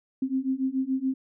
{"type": "beating tone pair", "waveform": "sine", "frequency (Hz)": [260, 267], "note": ["C4", "C4"], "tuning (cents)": [-11, 35], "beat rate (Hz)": 7, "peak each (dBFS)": [-28, -27], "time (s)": [0.22, 1.14], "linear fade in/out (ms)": 5, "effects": []}